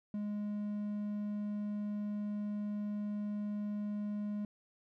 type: tone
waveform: triangle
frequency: 207.6 Hz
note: G#3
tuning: in tune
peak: -33 dBFS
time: 0.14-4.45 s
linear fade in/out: 2 ms
effects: none

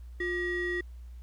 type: ring-modulated tone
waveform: triangle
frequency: 776 Hz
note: G5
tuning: 18 cents flat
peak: -24 dBFS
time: 0.2-0.81 s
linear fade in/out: 5 ms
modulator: 1130 Hz
effects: added 60 Hz sine -42 dBFS peak until 1.22 s + pink hiss -68 dBFS RMS until 1.22 s

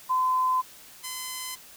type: tone pair in turn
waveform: sine / 5% pulse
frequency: 1023 / 1023 Hz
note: C6 / C6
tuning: -39 / -39 cents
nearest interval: unison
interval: 0 cents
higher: neither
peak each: -21 / -21 dBFS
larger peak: neither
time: 0.09-0.62 / 1.03-1.56 s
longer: neither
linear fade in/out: 20 ms
effects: white hiss -49 dBFS RMS until 1.76 s

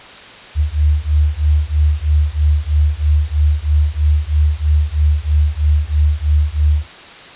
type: beating tone pair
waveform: sine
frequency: 73.42 / 76.52 Hz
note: D2 / D#2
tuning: 0 / -28 cents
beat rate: 3.1 Hz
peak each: -14 dBFS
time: 0.55-6.87 s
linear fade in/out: 50 ms
effects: white hiss -36 dBFS RMS until 7.35 s + resampled to 8000 Hz

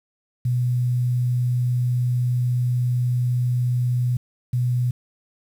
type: tone pair in turn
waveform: sine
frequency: 123.47 / 123.47 Hz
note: B2 / B2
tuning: 0 / 0 cents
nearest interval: unison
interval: 0 cents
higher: neither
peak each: -18 dBFS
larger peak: neither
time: 0.45-4.17 / 4.53-4.91 s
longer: first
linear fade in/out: 5 ms
effects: 8-bit

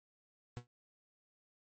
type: tone with exponential decay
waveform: 40% pulse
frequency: 121.2 Hz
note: B2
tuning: 32 cents flat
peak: -36 dBFS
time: 0.57-0.67 s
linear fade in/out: 0 ms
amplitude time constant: 20 ms
effects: MP3 32 kbps

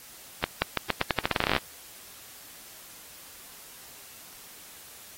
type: accelerating click train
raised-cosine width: 0.3 ms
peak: -7 dBFS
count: 18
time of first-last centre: 0.44-1.564 s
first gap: 180 ms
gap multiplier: 0.85
effects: white hiss -48 dBFS RMS until 5.17 s + AAC 48 kbps

